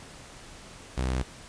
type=tone; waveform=sawtooth; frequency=63.9 Hz; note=C2; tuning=40 cents flat; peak=-22 dBFS; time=0.97-1.23 s; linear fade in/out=10 ms; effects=pink hiss -47 dBFS RMS until 1.48 s + resampled to 22050 Hz